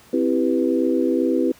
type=chord; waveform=sine; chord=C major seventh; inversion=none; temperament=equal; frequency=261.6 / 329.6 / 392 / 493.9 Hz; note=C4 / E4 / G4 / B4; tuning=0 / 0 / 0 / 0 cents; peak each=-21 / -21 / -24 / -24 dBFS; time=0.13-1.52 s; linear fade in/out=5 ms; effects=pink hiss -50 dBFS RMS until 1.59 s + high-pass 80 Hz 12 dB/octave